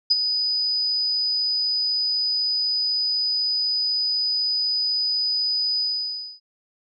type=tone with ADSR envelope; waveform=sine; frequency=4978 Hz; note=D#8; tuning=in tune; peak=-12 dBFS; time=0.1-6.4 s; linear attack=13 ms; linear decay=27 ms; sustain=-8 dB; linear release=600 ms; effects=none